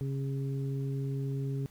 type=harmonic tone; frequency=136.6 Hz; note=C#3; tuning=25 cents flat; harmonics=1 / 2 / 3; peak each=-31 / -41 / -42 dBFS; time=0.01-1.66 s; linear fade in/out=0 ms; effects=pink hiss -61 dBFS RMS until 1.7 s